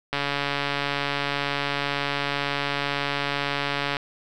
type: click train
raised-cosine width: 0.3 ms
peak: -9 dBFS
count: 546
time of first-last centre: 0.13-3.968 s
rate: 142 Hz
effects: none